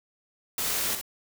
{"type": "noise with echo", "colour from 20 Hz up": "white", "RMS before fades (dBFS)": -29, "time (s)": [0.58, 0.95], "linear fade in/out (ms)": 2, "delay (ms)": 63, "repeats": 1, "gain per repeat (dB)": -6, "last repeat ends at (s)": 1.013, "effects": []}